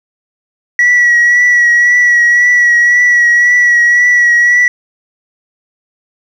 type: tone with vibrato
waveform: sine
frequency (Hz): 1933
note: B6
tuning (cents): -38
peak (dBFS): -3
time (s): 0.79-4.68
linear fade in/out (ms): 2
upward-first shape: triangle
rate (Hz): 1.9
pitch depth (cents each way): 28
effects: tanh soft clip ceiling -3 dBFS + 7-bit